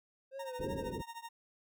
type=tone with vibrato; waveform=triangle; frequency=523.3 Hz; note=C5; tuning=in tune; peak=-39 dBFS; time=0.31-0.94 s; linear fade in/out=50 ms; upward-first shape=sine; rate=2.9 Hz; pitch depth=80 cents each way
type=tone with tremolo; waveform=40% pulse; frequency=926 Hz; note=A#5; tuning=12 cents flat; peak=-40 dBFS; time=0.39-1.29 s; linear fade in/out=5 ms; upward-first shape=triangle; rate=13 Hz; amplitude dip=95%
type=low-pass noise; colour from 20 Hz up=white; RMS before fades=-40 dBFS; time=0.59-1.02 s; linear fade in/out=10 ms; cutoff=530 Hz; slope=96 dB/octave
effects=none